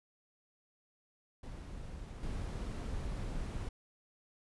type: noise with level steps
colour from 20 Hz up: brown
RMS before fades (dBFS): -45 / -39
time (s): 1.43-3.69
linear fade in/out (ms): 5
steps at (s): 2.23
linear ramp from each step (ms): 2
effects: resampled to 24000 Hz